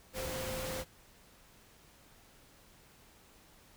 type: tone in noise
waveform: sine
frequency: 520 Hz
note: C5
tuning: 11 cents flat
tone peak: -40 dBFS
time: 0.13-0.85 s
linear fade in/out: 50 ms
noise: pink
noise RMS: -40 dBFS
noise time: 0.13-0.85 s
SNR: -3 dB
effects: pink hiss -61 dBFS RMS until 3.76 s